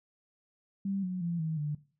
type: tone with pitch steps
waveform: sine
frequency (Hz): 196 / 182.87 / 170.63 / 159.2 / 148.54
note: G3 / F#3 / F3 / D#3 / D3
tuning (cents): 0 / -20 / -40 / +40 / +20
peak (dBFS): -30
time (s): 0.85-1.75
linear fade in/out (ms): 5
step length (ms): 180
effects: noise-tail reverb RT60 0.4 s tail -18 dB re dry